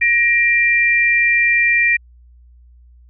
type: tone pair together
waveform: sine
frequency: 1885.6 / 2374 Hz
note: A#6 / D7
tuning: +19 / +18 cents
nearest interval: major third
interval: 399 cents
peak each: -14 dBFS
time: 0.01-1.97 s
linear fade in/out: 10 ms
effects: added 60 Hz sine -43 dBFS peak until 3.09 s